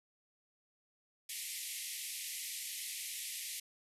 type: band-pass noise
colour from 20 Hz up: white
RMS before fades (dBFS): -43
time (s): 1.29-3.6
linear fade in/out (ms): 5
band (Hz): 1900 to 13000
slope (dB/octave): 96
effects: none